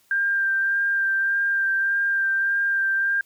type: tone with vibrato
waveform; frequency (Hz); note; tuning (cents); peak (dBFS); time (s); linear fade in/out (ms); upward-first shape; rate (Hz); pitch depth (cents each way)
sine; 1588; G6; +22; -19; 0.11-3.21; 2; sine; 1.7; 15
effects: white hiss -61 dBFS RMS until 3.25 s